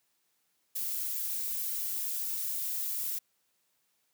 violet noise with flanger, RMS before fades -34 dBFS, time 0.75-3.19 s, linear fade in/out 10 ms, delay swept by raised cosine 1.7 to 3.8 ms, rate 2.3 Hz, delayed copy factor +0.65, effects white hiss -75 dBFS RMS until 4.13 s + high-pass 100 Hz 12 dB/octave

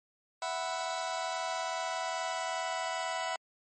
sawtooth chord, E suspended second, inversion none, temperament just, 659.3 / 741.7 / 988.9 Hz, E5 / F#5 / B5, 0 / +4 / +2 cents, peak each -33 dBFS, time 0.42-3.36 s, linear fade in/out 2 ms, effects MP3 32 kbps

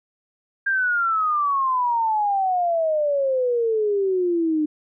sine exponential sweep, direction down, 1609 to 300.1 Hz, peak -18 dBFS, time 0.66-4.66 s, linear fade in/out 10 ms, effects none

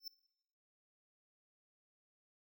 square tone with exponential growth, 5330 Hz, E8, 18 cents sharp, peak -40 dBFS, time 0-0.08 s, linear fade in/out 5 ms, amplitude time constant 17 ms, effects noise-tail reverb RT60 0.8 s tail -19 dB re dry

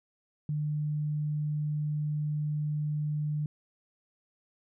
sine tone, 150 Hz, D3, 37 cents sharp, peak -28 dBFS, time 0.49-3.46 s, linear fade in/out 2 ms, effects none

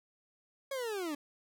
40% pulse linear sweep, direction down, 559 to 280 Hz, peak -34 dBFS, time 0.71-1.15 s, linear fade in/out 5 ms, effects none

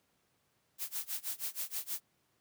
blue noise with tremolo, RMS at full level -36 dBFS, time 0.78-2.01 s, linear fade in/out 50 ms, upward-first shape sine, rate 6.3 Hz, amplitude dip 95%, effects pink hiss -75 dBFS RMS until 2.4 s + high-pass 100 Hz 12 dB/octave

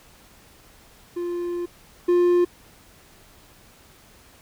triangle tone pair in turn, 349.2 / 352.6 Hz, F4 / F4, 0 / +17 cents, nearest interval unison, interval 17 cents, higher second, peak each -23 / -13 dBFS, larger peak second, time 1.16-1.66 / 2.08-2.45 s, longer first, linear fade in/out 10 ms, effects pink hiss -52 dBFS RMS until 4.41 s

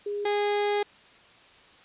sine / 30% pulse tone pair in turn, 410 / 411.7 Hz, G#4 / G#4, -22 / -15 cents, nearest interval unison, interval 7 cents, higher second, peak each -28 / -21 dBFS, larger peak second, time 0.06-0.25 / 0.25-0.83 s, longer second, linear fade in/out 5 ms, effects white hiss -54 dBFS RMS until 1.84 s + resampled to 8000 Hz

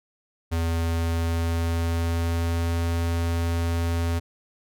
square tone with pitch glide, 83 to 84.3 Hz, E2 to E2, +12 to +39 cents, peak -23 dBFS, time 0.51-4.2 s, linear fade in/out 20 ms, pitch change +27 cents, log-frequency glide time 0.64-2.82 s, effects none

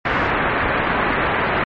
white low-pass noise, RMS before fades -19 dBFS, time 0.05-1.64 s, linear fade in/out 5 ms, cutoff 2000 Hz, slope 24 dB/octave, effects MP3 32 kbps

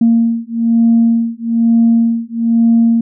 sine beating tone pair, 230 / 231.1 Hz, A#3 / A#3, -23 / -15 cents, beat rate 1.1 Hz, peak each -11 dBFS, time 0.01-3.01 s, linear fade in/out 5 ms, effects tanh soft clip ceiling -2 dBFS

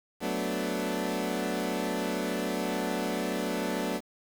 20% pulse chord, B minor seventh, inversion second, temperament equal, 185 / 220 / 246.9 / 293.7 Hz, F#3 / A3 / B3 / D4, 0 / 0 / 0 / 0 cents, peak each -30 dBFS, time 0.2-4.01 s, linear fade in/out 50 ms, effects 8-bit

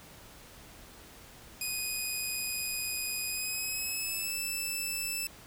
10% pulse tone with pitch glide, 2491 to 2639 Hz, D#7 to E7, +1 to +1 cents, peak -24 dBFS, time 1.61-5.27 s, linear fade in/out 2 ms, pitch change +100 cents, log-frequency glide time 3.28-4.36 s, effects pink hiss -52 dBFS RMS until 5.46 s

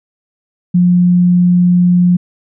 sine tone, 177.7 Hz, F3, 30 cents sharp, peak -6 dBFS, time 0.74-2.17 s, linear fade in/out 10 ms, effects none

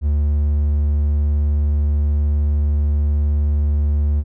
triangle tone, 73.42 Hz, D2, in tune, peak -12 dBFS, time 0.01-4.24 s, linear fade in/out 50 ms, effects none

